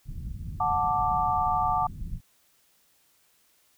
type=low-pass noise; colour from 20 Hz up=pink; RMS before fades=-36 dBFS; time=0.05-2.21 s; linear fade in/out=50 ms; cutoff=180 Hz; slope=24 dB/octave
type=chord; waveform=sine; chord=D major; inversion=first; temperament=just; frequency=734.2 / 881 / 1174.7 Hz; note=F#5 / A5 / D6; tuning=-14 / +2 / 0 cents; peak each=-27 dBFS; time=0.6-1.87 s; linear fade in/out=5 ms
effects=white hiss -65 dBFS RMS until 3.77 s